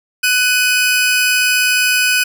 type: tone pair together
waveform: sawtooth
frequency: 1493 / 2508 Hz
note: F#6 / D#7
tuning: +15 / +13 cents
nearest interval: major sixth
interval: 898 cents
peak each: -11 dBFS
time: 0.23-2.24 s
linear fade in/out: 10 ms
effects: none